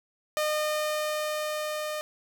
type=tone with level ramp; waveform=sawtooth; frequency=609 Hz; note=D#5; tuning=37 cents flat; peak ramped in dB=-21 to -27 dBFS; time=0.37-2.01 s; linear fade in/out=0 ms; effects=none